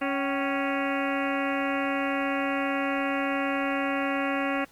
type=harmonic tone with a mistuned harmonic; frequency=277.2 Hz; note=C#4; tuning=in tune; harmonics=1 / 2 / 3 / 4 / 5 / 6 / 7 / 8 / 9 / 10; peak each=-29 / -32 / -34 / -35 / -36 / -37 / -37 / -38 / -39 / -39 dBFS; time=0.01-4.65 s; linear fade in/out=10 ms; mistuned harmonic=3; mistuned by=-120 cents; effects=pink hiss -57 dBFS RMS until 4.71 s + Opus 48 kbps